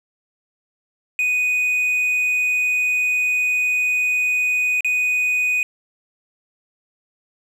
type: tone with dropouts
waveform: triangle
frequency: 2487 Hz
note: D#7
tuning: 1 cent flat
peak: -15 dBFS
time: 1.19-5.63 s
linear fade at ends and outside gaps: 1 ms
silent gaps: 4.807-4.846 s
effects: 9-bit